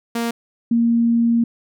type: tone pair in turn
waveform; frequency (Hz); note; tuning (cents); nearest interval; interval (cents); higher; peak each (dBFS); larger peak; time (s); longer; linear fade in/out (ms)
sawtooth / sine; 233.1 / 233.1; A#3 / A#3; 0 / 0; unison; 0; neither; -16 / -13; second; 0.15-0.31 / 0.71-1.44; second; 5
effects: none